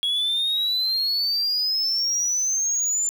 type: exponential sweep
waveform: sine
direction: up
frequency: 3322 to 7210 Hz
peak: -18 dBFS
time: 0.03-3.09 s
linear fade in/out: 0 ms
effects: tanh soft clip ceiling -19 dBFS + 8-bit